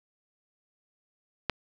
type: click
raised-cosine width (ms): 0.3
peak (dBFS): -10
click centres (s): 1.497
effects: none